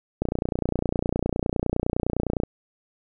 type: click train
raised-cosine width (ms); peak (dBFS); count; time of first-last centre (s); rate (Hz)
2; -10; 67; 0.22-2.435; 29.8
effects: none